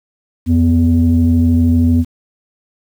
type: tone pair together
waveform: sine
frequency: 86.6 / 246.9 Hz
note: F2 / B3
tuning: -14 / 0 cents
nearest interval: octave + tritone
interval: 1814 cents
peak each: -10 dBFS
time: 0.46-2.05 s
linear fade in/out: 50 ms
effects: tanh soft clip ceiling -3 dBFS + 7-bit